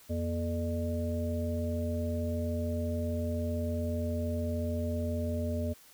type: harmonic tone with a mistuned harmonic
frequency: 85.9 Hz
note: F2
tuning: 28 cents flat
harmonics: 1 / 3 / 5 / 7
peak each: -32 / -35 / -42 / -37 dBFS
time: 0.09-5.74 s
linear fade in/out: 20 ms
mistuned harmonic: 3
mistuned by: -130 cents
effects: white hiss -57 dBFS RMS until 5.93 s